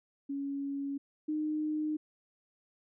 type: tone pair in turn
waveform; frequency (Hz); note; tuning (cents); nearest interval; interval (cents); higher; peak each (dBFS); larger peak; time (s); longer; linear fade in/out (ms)
sine; 279.1 / 306.1; C#4 / D#4; +12 / -28; major second; 160; second; -33 / -30; second; 0.29-0.98 / 1.28-1.97; neither; 10
effects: none